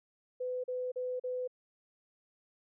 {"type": "tone bursts", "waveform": "sine", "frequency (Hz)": 503, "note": "B4", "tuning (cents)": 32, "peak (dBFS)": -33, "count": 4, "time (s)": [0.4, 1.477], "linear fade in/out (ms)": 10, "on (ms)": 240, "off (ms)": 39, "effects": []}